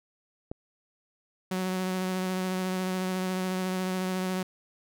click, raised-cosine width 2 ms, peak -21 dBFS, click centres 0.515 s
sawtooth tone with vibrato, 185.6 Hz, F#3, 6 cents sharp, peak -24 dBFS, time 1.51-4.43 s, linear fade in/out 5 ms, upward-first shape sine, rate 14 Hz, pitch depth 15 cents each way
effects none

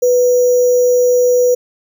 sine tone with sample-and-hold, 493.9 Hz, B4, in tune, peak -8 dBFS, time 0.02-1.55 s, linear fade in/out 10 ms, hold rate 6300 Hz, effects none

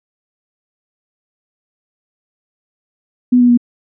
sine tone with pitch steps, 247.8 / 244.2 / 240.7 Hz, B3 / B3 / B3, +6 / -19 / -44 cents, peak -6 dBFS, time 3.32-3.575 s, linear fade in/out 10 ms, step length 85 ms, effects none

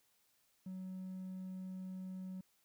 triangle tone, 186.6 Hz, F#3, 15 cents sharp, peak -40 dBFS, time 0.66-2.41 s, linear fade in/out 5 ms, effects tanh soft clip ceiling -37 dBFS + white hiss -75 dBFS RMS until 2.64 s

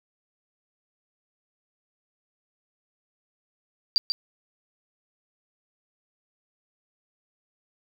sine tone with echo, 4711 Hz, D8, 5 cents sharp, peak -16 dBFS, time 3.96-3.98 s, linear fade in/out 0 ms, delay 140 ms, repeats 1, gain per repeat -6 dB, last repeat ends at 4.12 s, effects none

